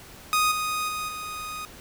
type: tone with level steps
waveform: sawtooth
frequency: 1244.5 Hz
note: D#6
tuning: in tune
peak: -16 / -22 / -25 / -29 dBFS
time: 0.33-1.65 s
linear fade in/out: 0 ms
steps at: 0.51 / 0.88 / 1.08 s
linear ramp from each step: 10 ms
effects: pink hiss -46 dBFS RMS until 1.8 s